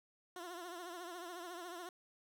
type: tone with vibrato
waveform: 15% pulse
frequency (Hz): 350.4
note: F4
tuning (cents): +6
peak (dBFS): -39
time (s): 0.36-1.89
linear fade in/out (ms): 2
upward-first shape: triangle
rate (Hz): 14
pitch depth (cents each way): 100
effects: none